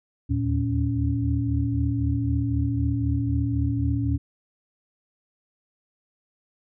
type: tone cluster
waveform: sine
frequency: 76.8 / 80.7 / 114.9 / 279.7 Hz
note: D#2 / E2 / A#2 / C#4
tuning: -22 / -36 / -25 / +16 cents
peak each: -29 / -29 / -24 / -27 dBFS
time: 0.29-4.18 s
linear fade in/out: 20 ms
effects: none